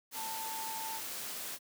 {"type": "tone in noise", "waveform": "sine", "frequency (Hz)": 889, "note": "A5", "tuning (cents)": 18, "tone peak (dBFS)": -40, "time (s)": [0.14, 1.01], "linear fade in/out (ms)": 50, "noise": "white", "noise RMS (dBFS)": -41, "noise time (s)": [0.11, 1.59], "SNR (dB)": -2, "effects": ["high-pass 150 Hz 12 dB/octave"]}